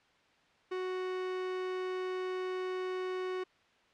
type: tone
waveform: 45% pulse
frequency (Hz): 370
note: F#4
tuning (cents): 0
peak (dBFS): -34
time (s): 0.71-3.44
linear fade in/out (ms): 10
effects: white hiss -66 dBFS RMS until 3.93 s + low-pass 3000 Hz 12 dB/octave